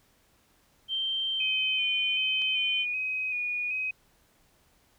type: tone with pitch glide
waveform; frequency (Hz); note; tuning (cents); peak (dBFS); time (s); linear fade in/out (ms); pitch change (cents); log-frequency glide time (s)
sine; 3136 to 3080; G7 to G7; 0 to -31; -27; 0.88-2.86; 50; -31; 1.3-1.61
type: tone with vibrato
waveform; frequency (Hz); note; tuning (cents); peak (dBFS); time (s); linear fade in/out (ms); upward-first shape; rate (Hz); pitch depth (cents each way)
sine; 2489; D#7; 0; -28; 1.4-3.91; 5; square; 1.3; 25
type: click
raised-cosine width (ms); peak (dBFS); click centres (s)
0.2; -29; 2.419
effects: pink hiss -65 dBFS RMS until 4.98 s